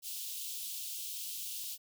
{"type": "high-pass noise", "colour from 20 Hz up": "white", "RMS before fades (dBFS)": -41, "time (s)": [0.02, 1.78], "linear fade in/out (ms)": 50, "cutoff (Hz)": 2800, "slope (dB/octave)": 48, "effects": []}